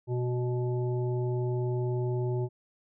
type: harmonic tone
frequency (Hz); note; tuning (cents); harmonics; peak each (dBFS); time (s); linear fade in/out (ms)
123.47; B2; 0; 1 / 3 / 5 / 7; -28 / -32 / -43 / -44; 0.07-2.49; 50
effects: none